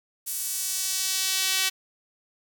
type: tone with high-pass filter sweep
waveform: sawtooth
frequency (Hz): 379.7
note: F#4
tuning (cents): +45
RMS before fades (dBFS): -27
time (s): 0.26-1.7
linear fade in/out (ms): 20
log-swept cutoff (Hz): 10000 to 2800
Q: 0.97
effects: none